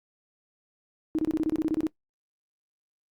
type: tone bursts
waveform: sine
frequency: 314.9 Hz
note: D#4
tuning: 21 cents sharp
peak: -22 dBFS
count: 12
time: 1.15-1.868 s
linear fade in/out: 0 ms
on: 36 ms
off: 26 ms
effects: noise-tail reverb RT60 0.1 s tail -20 dB re dry + Opus 48 kbps